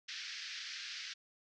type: band-pass noise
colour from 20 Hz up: white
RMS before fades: -45 dBFS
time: 0.08-1.14 s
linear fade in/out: 10 ms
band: 1500 to 5600 Hz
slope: 48 dB/octave
effects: none